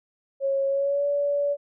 sine tone with pitch glide, 547 to 572.9 Hz, C#5 to D5, -23 to -43 cents, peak -21 dBFS, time 0.4-1.57 s, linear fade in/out 50 ms, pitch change +80 cents, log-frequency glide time 0.67-1.06 s, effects none

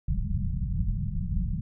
pink low-pass noise, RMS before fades -28 dBFS, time 0.08-1.61 s, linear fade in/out 5 ms, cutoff 200 Hz, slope 96 dB/octave, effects none

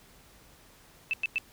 sine tone bursts, 2637 Hz, E7, in tune, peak -25 dBFS, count 3, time 1.11-1.382 s, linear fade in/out 0 ms, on 24 ms, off 100 ms, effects pink hiss -57 dBFS RMS until 1.52 s

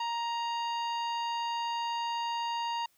harmonic tone, 936 Hz, A#5, 7 cents sharp, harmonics 1 / 2 / 3 / 4 / 5 / 7, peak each -31 / -46 / -40 / -48 / -46 / -54 dBFS, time 0-2.86 s, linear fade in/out 5 ms, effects white hiss -69 dBFS RMS until 2.97 s

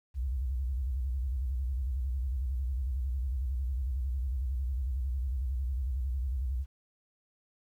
sine tone with vibrato, 64.4 Hz, C2, 27 cents flat, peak -29 dBFS, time 0.14-6.66 s, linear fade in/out 50 ms, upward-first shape square, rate 11 Hz, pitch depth 130 cents each way, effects 11-bit

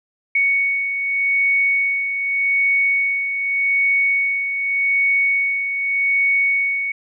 sine beating tone pair, 2226 / 2226.84 Hz, C#7 / C#7, +7 / +7 cents, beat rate 0.84 Hz, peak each -16 / -25 dBFS, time 0.35-6.92 s, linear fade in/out 5 ms, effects none

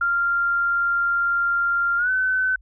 sine tone with pitch glide, 1391 to 1516.9 Hz, F6 to F#6, -7 to +43 cents, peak -18 dBFS, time 0.01-2.56 s, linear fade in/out 5 ms, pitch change +150 cents, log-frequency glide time 1.97-2.1 s, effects added 50 Hz sine -48 dBFS peak until 2.61 s

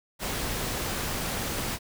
pink noise, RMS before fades -31 dBFS, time 0.19-1.79 s, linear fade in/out 50 ms, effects none

